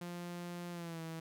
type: tone with pitch glide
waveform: sawtooth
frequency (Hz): 174.61 to 162.92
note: F3 to E3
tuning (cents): 0 to -20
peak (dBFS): -38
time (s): 0.01-1.2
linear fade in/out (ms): 5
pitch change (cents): -120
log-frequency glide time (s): 0.71-1.01
effects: none